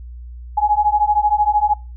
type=beating tone pair; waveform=sine; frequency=830.6 / 843.6 Hz; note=G#5 / G#5; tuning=0 / +27 cents; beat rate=13 Hz; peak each=-16 dBFS; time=0.57-1.74 s; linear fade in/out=10 ms; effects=noise-tail reverb RT60 0.3 s tail -21 dB re dry + added 60 Hz sine -31 dBFS peak until 1.96 s